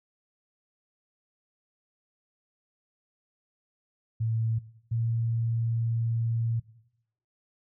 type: tone pair in turn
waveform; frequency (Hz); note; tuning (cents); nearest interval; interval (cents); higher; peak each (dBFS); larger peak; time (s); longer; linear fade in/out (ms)
sine; 112.7 / 115.07; A2 / A#2; +42 / -22; unison; 36; second; -25; neither; 4.2-4.59 / 4.91-6.6; second; 10
effects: noise-tail reverb RT60 0.8 s tail -18 dB re dry